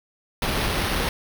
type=noise with sample-and-hold; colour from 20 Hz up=pink; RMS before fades=-24 dBFS; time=0.42-1.09 s; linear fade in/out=2 ms; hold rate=7350 Hz; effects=none